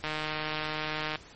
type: click train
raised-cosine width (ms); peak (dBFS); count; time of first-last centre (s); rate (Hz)
0.3; -16; 173; 0.04-1.157; 154
effects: pink hiss -51 dBFS RMS until 1.35 s + MP3 32 kbps